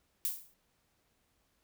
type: noise with exponential decay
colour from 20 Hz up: violet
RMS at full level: -30 dBFS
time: 0.25-0.54 s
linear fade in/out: 0 ms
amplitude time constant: 61 ms
effects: pink hiss -75 dBFS RMS until 1.63 s